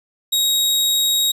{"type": "tone", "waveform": "sawtooth", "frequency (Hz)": 3788, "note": "A#7", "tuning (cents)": 27, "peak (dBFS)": -12, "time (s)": [0.32, 1.32], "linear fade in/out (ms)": 10, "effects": ["resampled to 32000 Hz", "9-bit"]}